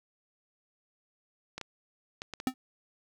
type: clicks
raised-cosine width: 0.2 ms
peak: -21 dBFS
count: 5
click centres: 1.58 / 1.613 / 2.219 / 2.337 / 2.401 s
type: tone with exponential decay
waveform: square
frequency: 258.2 Hz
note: C4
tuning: 23 cents flat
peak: -23 dBFS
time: 2.47-2.54 s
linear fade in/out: 1 ms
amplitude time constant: 15 ms
effects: none